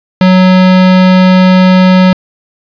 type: tone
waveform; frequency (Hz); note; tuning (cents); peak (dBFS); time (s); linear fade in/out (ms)
square; 185; F#3; 0; -3; 0.21-2.13; 2
effects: resampled to 11025 Hz + 7-bit